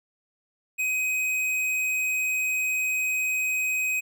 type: tone with hard clipping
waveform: sine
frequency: 2518 Hz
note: D#7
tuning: 20 cents sharp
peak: -25 dBFS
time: 0.78-4.01 s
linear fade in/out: 20 ms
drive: 12 dB
effects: none